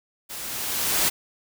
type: noise with level ramp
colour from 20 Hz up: white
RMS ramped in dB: -36 to -20 dBFS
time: 0.29-1.1 s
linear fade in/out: 20 ms
effects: none